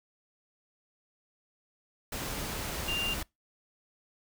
sine tone in noise, 2793 Hz, F7, 1 cent flat, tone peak -30 dBFS, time 2.88-3.14 s, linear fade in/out 5 ms, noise pink, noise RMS -36 dBFS, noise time 2.12-3.23 s, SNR +3 dB, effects noise-tail reverb RT60 0.2 s tail -25 dB re dry

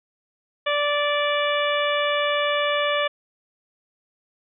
harmonic tone with a mistuned harmonic, 584 Hz, D5, 10 cents flat, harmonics 1 / 2 / 3 / 4 / 5 / 6, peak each -23 / -26 / -28 / -29 / -30 / -31 dBFS, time 0.66-3.08 s, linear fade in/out 10 ms, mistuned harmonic 6, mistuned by -15 cents, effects none

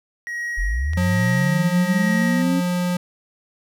triangle tone with tremolo, 1897 Hz, A#6, 30 cents sharp, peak -22 dBFS, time 0.27-2.42 s, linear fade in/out 0 ms, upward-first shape sine, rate 1.2 Hz, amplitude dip 65%
sine linear sweep, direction up, 38.89 to 273.6 Hz, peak -19 dBFS, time 0.57-2.61 s, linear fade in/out 20 ms
click, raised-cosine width 0.2 ms, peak -19 dBFS, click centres 0.934 s
square tone with pitch glide, 179.4 to 178.26 Hz, F3 to F3, +47 to +36 cents, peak -20 dBFS, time 0.97-2.97 s, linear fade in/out 5 ms, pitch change -11 cents, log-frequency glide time 1.32-2.22 s
effects none

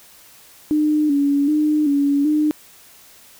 sine tone with vibrato, 293 Hz, D4, 4 cents flat, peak -14 dBFS, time 0.71-2.51 s, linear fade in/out 0 ms, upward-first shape square, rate 1.3 Hz, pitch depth 58 cents each way, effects white hiss -47 dBFS RMS until 3.39 s

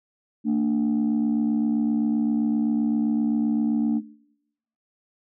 sine tone pair together, 225.5 / 293.2 Hz, A3 / D4, +43 / -3 cents, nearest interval perfect fourth, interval 454 cents, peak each -19 / -22 dBFS, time 0.44-4.02 s, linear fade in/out 50 ms, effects noise-tail reverb RT60 0.8 s tail -21 dB re dry + tanh soft clip ceiling -16 dBFS

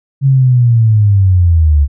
sine linear sweep, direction down, 138.59 to 69.3 Hz, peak -5 dBFS, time 0.21-1.88 s, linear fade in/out 50 ms, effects none

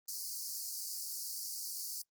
pink high-pass noise, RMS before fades -41 dBFS, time 0.08-2.02 s, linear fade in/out 5 ms, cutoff 4500 Hz, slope 96 dB/octave, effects noise-tail reverb RT60 0.1 s tail -26 dB re dry + Opus 24 kbps

